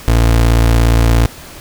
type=tone; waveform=30% pulse; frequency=57.2 Hz; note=A#1; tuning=32 cents flat; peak=-5 dBFS; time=0.08-1.26 s; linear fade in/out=0 ms; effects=pink hiss -34 dBFS RMS until 1.6 s